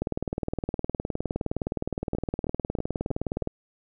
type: two click trains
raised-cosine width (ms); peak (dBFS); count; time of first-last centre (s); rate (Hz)
2; -14 / -17; 68 / 5; 0.02-3.474 / 2.15-3.424; 19.4 / 3.14
effects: none